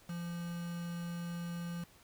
triangle tone with quantisation, 171.8 Hz, F3, 28 cents flat, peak -36 dBFS, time 0.09-1.84 s, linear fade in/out 5 ms, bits 8, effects pink hiss -62 dBFS RMS until 2.03 s

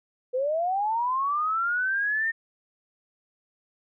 sine linear sweep, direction up, 489 to 1838 Hz, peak -23 dBFS, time 0.33-2.32 s, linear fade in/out 20 ms, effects none

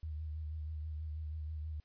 sine tone with vibrato, 77.4 Hz, D#2, 9 cents flat, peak -38 dBFS, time 0.03-1.8 s, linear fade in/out 0 ms, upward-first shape sine, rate 6.2 Hz, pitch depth 42 cents each way, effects white hiss -75 dBFS RMS until 1.84 s + resampled to 11025 Hz

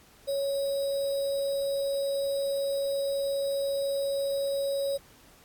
sine tone with sample-and-hold, 554.4 Hz, C#5, in tune, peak -26 dBFS, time 0.27-4.98 s, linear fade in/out 20 ms, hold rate 4410 Hz, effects pink hiss -57 dBFS RMS until 5.44 s + AAC 64 kbps

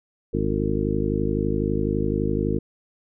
harmonic tone with a mistuned harmonic, 51.91 Hz, G#1, in tune, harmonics 1 / 2 / 3 / 4 / 5 / 6 / 7 / 9, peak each -29 / -29 / -29 / -29 / -29 / -29 / -29 / -29 dBFS, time 0.33-2.59 s, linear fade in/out 10 ms, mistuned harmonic 9, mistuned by -48 cents, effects none

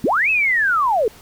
sine linear two-way sweep, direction up then down, 164.81 to 2637 to 399.6 Hz, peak -14 dBFS, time 0.04-1.08 s, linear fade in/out 2 ms, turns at 0.3 s, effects pink hiss -45 dBFS RMS until 1.21 s

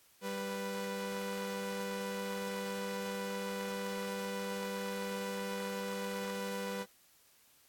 sawtooth tone pair together, 196 / 493.9 Hz, G3 / B4, 0 / 0 cents, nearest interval octave + major third, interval 1600 cents, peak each -36 / -35 dBFS, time 0.21-6.86 s, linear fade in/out 50 ms, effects white hiss -65 dBFS RMS until 7.68 s + AAC 64 kbps

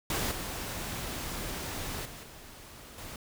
pink noise with level steps, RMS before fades -31 / -37 / -45 / -49 / -43 dBFS, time 0.1-3.16 s, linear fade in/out 2 ms, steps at 0.31 / 2.05 / 2.23 / 2.98 s, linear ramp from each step 5 ms, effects none

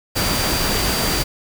sine tone in noise, 4700 Hz, D8, 1 cent sharp, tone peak -26 dBFS, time 0.15-1.24 s, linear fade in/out 20 ms, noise pink, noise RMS -20 dBFS, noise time 0.15-1.24 s, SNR -9 dB, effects none

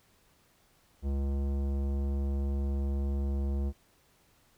sine tone with tanh clipping, 69.3 Hz, C#2, in tune, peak -30 dBFS, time 1.02-3.73 s, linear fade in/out 50 ms, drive 16 dB, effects pink hiss -66 dBFS RMS until 4.57 s

